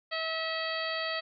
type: harmonic tone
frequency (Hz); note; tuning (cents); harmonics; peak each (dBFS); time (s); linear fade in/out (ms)
646; E5; -35; 1 / 2 / 3 / 4 / 5 / 6 / 7; -36 / -38 / -36 / -41 / -40 / -43 / -39; 0.11-1.21; 20
effects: none